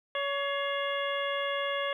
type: harmonic tone with a mistuned harmonic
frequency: 562 Hz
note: C#5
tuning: 24 cents sharp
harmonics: 1 / 2 / 3 / 4 / 5 / 6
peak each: -32 / -35 / -37 / -38 / -39 / -40 dBFS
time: 0.15-1.93 s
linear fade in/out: 2 ms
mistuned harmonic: 4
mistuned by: -100 cents
effects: 11-bit